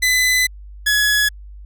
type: tone pair in turn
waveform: sawtooth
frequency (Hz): 2009 / 1689.4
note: B6 / G#6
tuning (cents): +29 / +29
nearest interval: minor third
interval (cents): 300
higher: first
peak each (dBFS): -10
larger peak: neither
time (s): 0.02-0.47 / 0.86-1.29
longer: first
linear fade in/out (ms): 10
effects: added 50 Hz sine -34 dBFS peak until 1.65 s